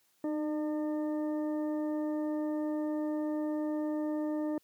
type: harmonic tone with a mistuned harmonic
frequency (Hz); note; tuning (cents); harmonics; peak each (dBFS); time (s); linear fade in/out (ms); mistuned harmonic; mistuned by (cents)
301.4; D4; +45; 1 / 2 / 3 / 4 / 6; -31 / -38 / -47 / -53 / -56; 0.24-4.58; 2; 1; +24
effects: white hiss -71 dBFS RMS until 4.63 s + high-pass 100 Hz 12 dB/octave